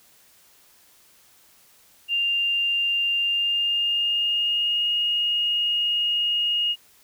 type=tone with pitch glide; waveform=sine; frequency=2794 to 2863 Hz; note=F7 to F7; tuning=0 to +42 cents; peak=-20 dBFS; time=2.08-6.76 s; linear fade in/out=50 ms; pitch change=+42 cents; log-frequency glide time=3.19-4.9 s; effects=white hiss -56 dBFS RMS until 7.03 s